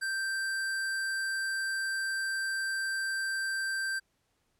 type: tone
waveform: square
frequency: 1568 Hz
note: G6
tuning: in tune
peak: -31 dBFS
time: 0.01-4 s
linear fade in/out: 20 ms
effects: pink hiss -75 dBFS RMS until 4.59 s + low-pass 12000 Hz 12 dB/octave